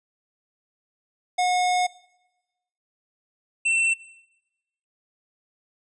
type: tone pair in turn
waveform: square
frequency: 725 / 2693 Hz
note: F#5 / E7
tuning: -35 / +36 cents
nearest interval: octave + major seventh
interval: 2271 cents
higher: second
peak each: -20 dBFS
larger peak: neither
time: 1.38-1.87 / 3.65-3.94 s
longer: first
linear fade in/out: 10 ms
effects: noise-tail reverb RT60 1.0 s tail -21 dB re dry + resampled to 22050 Hz